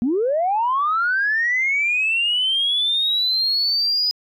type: linear sweep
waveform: sine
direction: up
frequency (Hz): 219.9 to 4992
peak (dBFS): -16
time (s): 0.02-4.11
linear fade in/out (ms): 0
effects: tanh soft clip ceiling -12 dBFS